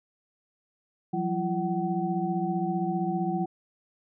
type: tone cluster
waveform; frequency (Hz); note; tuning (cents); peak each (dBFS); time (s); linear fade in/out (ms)
sine; 172.7 / 188 / 339.5 / 754; F3 / F#3 / F4 / F#5; -19 / +28 / -49 / +32; -31; 1.13-3.46; 10
effects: none